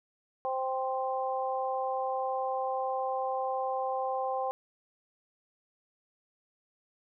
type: harmonic tone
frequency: 261.6 Hz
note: C4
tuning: in tune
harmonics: 2 / 3 / 4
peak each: -33 / -32 / -37 dBFS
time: 0.45-4.51 s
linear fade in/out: 0 ms
effects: none